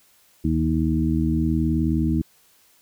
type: harmonic tone with a mistuned harmonic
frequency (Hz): 79.1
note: D#2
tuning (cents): +29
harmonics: 1 / 2 / 3 / 4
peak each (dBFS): -24 / -24 / -24 / -24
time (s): 0.44-2.22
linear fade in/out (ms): 10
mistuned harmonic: 1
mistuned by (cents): -61
effects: white hiss -58 dBFS RMS until 2.81 s